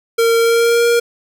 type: tone with pitch glide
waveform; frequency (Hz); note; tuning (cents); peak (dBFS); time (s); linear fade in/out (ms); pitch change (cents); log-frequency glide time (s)
square; 460 to 471; A#4 to A#4; -23 to +18; -11; 0.18-1; 10; +41; 0.38-0.86
effects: none